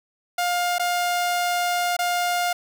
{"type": "tone with dropouts", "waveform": "sawtooth", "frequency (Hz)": 707, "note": "F5", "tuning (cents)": 21, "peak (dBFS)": -17, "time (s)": [0.38, 2.53], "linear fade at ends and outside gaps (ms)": 5, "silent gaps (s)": [[0.784, 0.795], [1.967, 1.989]], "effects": []}